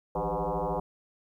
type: tone with frequency modulation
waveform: sine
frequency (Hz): 174.61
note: F3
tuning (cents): 0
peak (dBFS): -27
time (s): 0.15-0.8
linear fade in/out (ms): 5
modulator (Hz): 112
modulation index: 7.6
effects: 11-bit